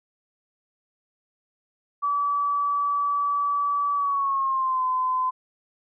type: tone with pitch glide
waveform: sine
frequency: 1149 to 1023.6 Hz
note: D6 to C6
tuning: -38 to -38 cents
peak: -21 dBFS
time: 2.02-5.31 s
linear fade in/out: 20 ms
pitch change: -200 cents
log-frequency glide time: 3.95-4.84 s
effects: none